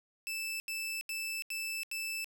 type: tone bursts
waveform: sawtooth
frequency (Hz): 2637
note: E7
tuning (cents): 0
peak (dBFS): -32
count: 5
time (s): 0.27-2.244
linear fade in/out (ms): 0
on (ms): 330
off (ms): 81
effects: none